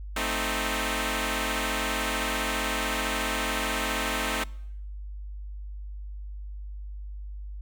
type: chord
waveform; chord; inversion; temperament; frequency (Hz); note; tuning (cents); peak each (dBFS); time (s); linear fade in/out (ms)
5% pulse; A diminished; none; equal; 220 / 261.6 / 311.1; A3 / C4 / Eb4; 0 / 0 / 0; -20 / -20 / -20; 0.16-4.44; 5
effects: noise-tail reverb RT60 0.8 s tail -24 dB re dry + added 50 Hz sine -35 dBFS peak until 7.61 s